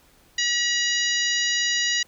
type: harmonic tone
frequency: 963 Hz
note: B5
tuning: 44 cents flat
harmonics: 2 / 3 / 4 / 5 / 6 / 7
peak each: -25 / -27 / -28 / -29 / -30 / -30 dBFS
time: 0.38-2.03 s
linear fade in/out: 5 ms
effects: pink hiss -57 dBFS RMS until 2.07 s